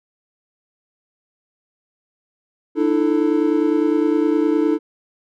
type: chord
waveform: triangle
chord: D suspended second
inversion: none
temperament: equal with one note detuned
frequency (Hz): 299.8 / 329.6 / 440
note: D4 / E4 / A4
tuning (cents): +36 / 0 / 0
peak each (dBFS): -16 / -17 / -19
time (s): 2.75-4.79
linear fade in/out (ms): 50
effects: none